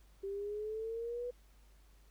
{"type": "exponential sweep", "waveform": "sine", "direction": "up", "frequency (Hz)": [390, 493.9], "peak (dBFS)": -37, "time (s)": [0.23, 1.31], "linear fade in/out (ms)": 10, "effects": ["added 50 Hz sine -60 dBFS peak until 2.1 s", "pink hiss -70 dBFS RMS until 2.1 s"]}